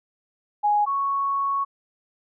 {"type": "tone pair in turn", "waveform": "sine", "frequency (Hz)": [830.6, 1108.7], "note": ["G#5", "C#6"], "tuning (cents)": [0, 0], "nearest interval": "perfect fourth", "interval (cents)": 500, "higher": "second", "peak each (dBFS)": [-17, -21], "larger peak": "first", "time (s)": [[0.63, 0.86], [0.86, 1.65]], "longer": "second", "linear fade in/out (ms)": 20, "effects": []}